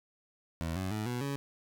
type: tone with pitch steps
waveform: 20% pulse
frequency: 82.3 / 93.99 / 107.35 / 122.6 / 140.02 Hz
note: E2 / F#2 / A2 / B2 / C#3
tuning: -2 / +28 / -42 / -12 / +18 cents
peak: -28 dBFS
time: 0.61-1.36 s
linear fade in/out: 0 ms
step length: 150 ms
effects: none